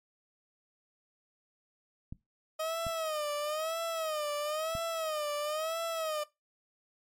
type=clicks; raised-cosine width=5 ms; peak=-28 dBFS; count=3; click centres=2.125 / 2.867 / 4.752 s
type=tone with vibrato; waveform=30% pulse; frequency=625 Hz; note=D#5; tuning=8 cents sharp; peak=-29 dBFS; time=2.59-6.24 s; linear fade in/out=10 ms; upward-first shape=sine; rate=1 Hz; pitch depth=110 cents each way
effects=noise-tail reverb RT60 0.2 s tail -19 dB re dry + MP3 64 kbps